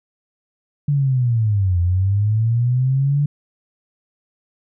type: linear two-way sweep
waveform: sine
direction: down then up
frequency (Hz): 146.83 to 85.9 to 146.83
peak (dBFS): -14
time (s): 0.88-3.26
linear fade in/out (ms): 5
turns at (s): 1.8
effects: none